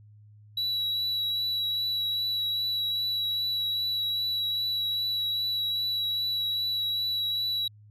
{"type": "tone with vibrato", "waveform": "triangle", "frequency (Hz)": 3916, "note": "B7", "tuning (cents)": -15, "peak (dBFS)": -25, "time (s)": [0.57, 7.68], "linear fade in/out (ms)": 5, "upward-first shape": "triangle", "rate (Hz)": 2.5, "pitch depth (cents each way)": 17, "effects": ["added 105 Hz sine -50 dBFS peak until 7.9 s"]}